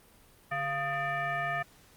sine tone with frequency modulation, 1240 Hz, D#6, 6 cents flat, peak -29 dBFS, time 0.51-1.63 s, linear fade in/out 10 ms, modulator 548 Hz, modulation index 1.6, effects pink hiss -59 dBFS RMS until 1.96 s + Opus 32 kbps

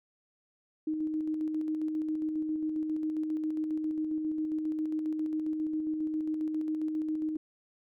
sine tone with tremolo, 311.1 Hz, D#4, in tune, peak -28 dBFS, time 0.87-7.37 s, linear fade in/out 5 ms, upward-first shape square, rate 7.4 Hz, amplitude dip 30%, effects none

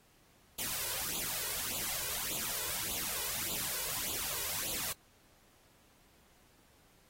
white noise with flanger, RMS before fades -37 dBFS, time 0.58-4.93 s, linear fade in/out 10 ms, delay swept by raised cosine 0.27 to 2.07 ms, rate 1.7 Hz, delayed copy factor +0.85, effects pink hiss -66 dBFS RMS until 7.09 s + AAC 48 kbps

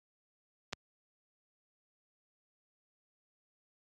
clicks, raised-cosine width 0.2 ms, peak -26 / -17 dBFS, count 2, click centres 0.727 / 0.732 s, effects high-pass 80 Hz 12 dB/octave + AAC 32 kbps

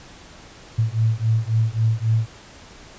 sine beating tone pair, 110 / 113.7 Hz, A2 / A#2, 0 / -43 cents, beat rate 3.7 Hz, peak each -20 dBFS, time 0.78-2.27 s, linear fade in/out 10 ms, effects pink hiss -44 dBFS RMS until 2.98 s + resampled to 16000 Hz

